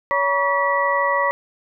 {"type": "tone cluster", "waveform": "sine", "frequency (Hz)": [563, 959, 1133, 1948], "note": ["C#5", "A#5", "C#6", "B6"], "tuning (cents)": [27, 49, 37, -24], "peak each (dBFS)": -22, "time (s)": [0.11, 1.31], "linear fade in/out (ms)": 0, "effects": []}